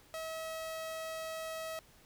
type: tone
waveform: sawtooth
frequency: 643 Hz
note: E5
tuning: 43 cents flat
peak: -35 dBFS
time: 0.14-1.79 s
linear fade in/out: 0 ms
effects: pink hiss -62 dBFS RMS until 2.05 s